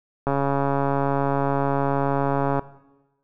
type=click train; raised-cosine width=1 ms; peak=-9 dBFS; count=324; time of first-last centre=0.27-2.594 s; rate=139 Hz; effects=noise-tail reverb RT60 1.0 s tail -17 dB re dry